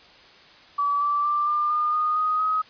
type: tone with pitch steps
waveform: sine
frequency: 1148 / 1164 / 1180.3 / 1196.8 / 1213.5 / 1230.4 / 1247.6 / 1265 Hz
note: D6 / D6 / D6 / D6 / D#6 / D#6 / D#6 / D#6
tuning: -40 / -16 / +8 / +32 / -44 / -20 / +4 / +28 cents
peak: -20 dBFS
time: 0.78-2.62 s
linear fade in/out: 10 ms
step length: 230 ms
effects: white hiss -50 dBFS RMS until 2.69 s + resampled to 11025 Hz